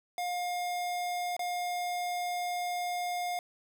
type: tone with dropouts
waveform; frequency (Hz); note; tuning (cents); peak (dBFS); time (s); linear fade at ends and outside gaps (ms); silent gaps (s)
square; 711; F5; +31; -32; 0.18-3.39; 1; 1.366-1.393
effects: none